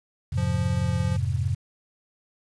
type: chord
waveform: sine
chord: F minor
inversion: none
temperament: just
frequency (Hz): 87.31 / 104.77 / 130.96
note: F2 / Ab2 / C3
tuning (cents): 0 / +16 / +2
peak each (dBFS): -27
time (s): 0.32-1.55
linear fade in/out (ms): 10
type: tone with pitch glide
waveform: square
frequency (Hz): 174.61 to 173.3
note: F3 to F3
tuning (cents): 0 to -13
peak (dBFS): -29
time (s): 0.37-1.17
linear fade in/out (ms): 10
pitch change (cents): -13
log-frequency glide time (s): 0.81-0.93
effects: resampled to 22050 Hz + 8-bit